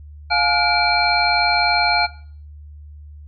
sine tone cluster, 705 / 848 / 1426 / 2330 / 4202 Hz, F5 / G#5 / F6 / D7 / C8, +16 / +36 / +36 / -14 / +7 cents, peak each -21 dBFS, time 0.3-2.07 s, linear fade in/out 20 ms, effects noise-tail reverb RT60 0.5 s tail -18 dB re dry + added 74 Hz sine -36 dBFS peak until 3.27 s

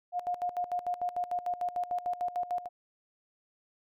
sine tone with tremolo, 713 Hz, F5, 36 cents sharp, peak -28 dBFS, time 0.12-2.69 s, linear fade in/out 50 ms, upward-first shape square, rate 6.7 Hz, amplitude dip 80%, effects none

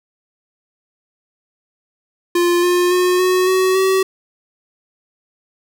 square tone with pitch steps, 349.2 / 355.3 / 361.5 / 367.8 / 374.3 / 380.8 Hz, F4 / F4 / F#4 / F#4 / F#4 / F#4, 0 / +30 / -40 / -10 / +20 / +50 cents, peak -13 dBFS, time 2.35-4.03 s, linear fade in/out 5 ms, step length 280 ms, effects none

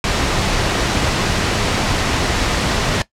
pink noise, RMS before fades -17 dBFS, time 0.04-3.02 s, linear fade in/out 2 ms, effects noise-tail reverb RT60 0.1 s tail -17 dB re dry + low-pass 6000 Hz 12 dB/octave

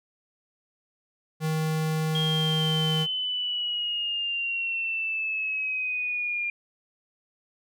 square tone, 157.4 Hz, D#3, 20 cents sharp, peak -25 dBFS, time 1.4-3.07 s, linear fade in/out 50 ms
sine exponential sweep, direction down, 3243 to 2400 Hz, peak -26 dBFS, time 2.15-6.5 s, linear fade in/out 2 ms
effects none

